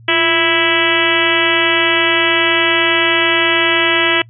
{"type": "harmonic tone with a mistuned harmonic", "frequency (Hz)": 329.6, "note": "E4", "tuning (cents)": 0, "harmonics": [1, 2, 3, 4, 5, 6, 7, 8, 9, 10], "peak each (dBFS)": [-19, -22, -23, -22, -20, -18, -20, -20, -19, -22], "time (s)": [0.08, 4.22], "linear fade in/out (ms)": 5, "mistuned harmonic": 1, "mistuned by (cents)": 77, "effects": ["noise-tail reverb RT60 0.1 s tail -26 dB re dry", "added 115 Hz sine -38 dBFS peak until 4.29 s"]}